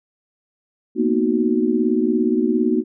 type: chord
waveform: sine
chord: B major seventh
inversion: third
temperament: equal with one note detuned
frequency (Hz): 229.5 / 246.9 / 311.1 / 370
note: A#3 / B3 / D#4 / F#4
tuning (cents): -27 / 0 / 0 / 0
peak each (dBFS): -21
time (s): 0.95-2.84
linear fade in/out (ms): 50
effects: none